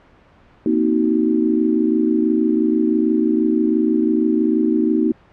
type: chord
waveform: sine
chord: C half-diminished seventh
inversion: third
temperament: just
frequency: 235.5 / 261.6 / 314 / 376.7 Hz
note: Bb3 / C4 / Eb4 / Gb4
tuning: +18 / 0 / +16 / +31 cents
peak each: -19 / -23 / -17 / -22 dBFS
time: 0.66-5.12 s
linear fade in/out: 2 ms
effects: pink hiss -50 dBFS RMS until 5.32 s + low-pass 2000 Hz 12 dB/octave